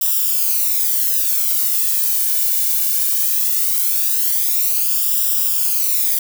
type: noise with flanger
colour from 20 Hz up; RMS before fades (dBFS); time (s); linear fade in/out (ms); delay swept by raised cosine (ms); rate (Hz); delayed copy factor
violet; -17; 0.01-6.19; 5; 0.46 to 1.56; 0.19; -0.85
effects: none